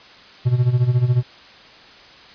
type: tone with tremolo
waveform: triangle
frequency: 123.47 Hz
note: B2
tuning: in tune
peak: -9 dBFS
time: 0.45-1.23 s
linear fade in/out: 20 ms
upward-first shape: sine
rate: 14 Hz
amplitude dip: 75%
effects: white hiss -44 dBFS RMS until 2.34 s + resampled to 11025 Hz